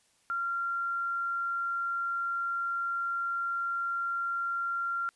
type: tone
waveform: sine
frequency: 1380 Hz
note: F6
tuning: 21 cents flat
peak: -29 dBFS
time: 0.3-5.09 s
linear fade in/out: 0 ms
effects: white hiss -68 dBFS RMS until 5.15 s + resampled to 24000 Hz